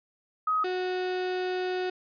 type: tone pair in turn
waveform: sine / 35% pulse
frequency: 1262 / 367 Hz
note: D#6 / F#4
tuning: +24 / -14 cents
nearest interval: octave + major sixth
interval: 2138 cents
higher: first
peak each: -23 / -26 dBFS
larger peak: first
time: 0.47-0.64 / 0.64-1.9 s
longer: second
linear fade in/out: 5 ms
effects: resampled to 11025 Hz